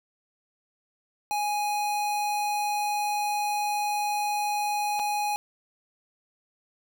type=tone with dropouts; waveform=square; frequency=830.6 Hz; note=G#5; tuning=in tune; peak=-26 dBFS; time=1.31-5.36 s; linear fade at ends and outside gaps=0 ms; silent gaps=4.993-4.997 s; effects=none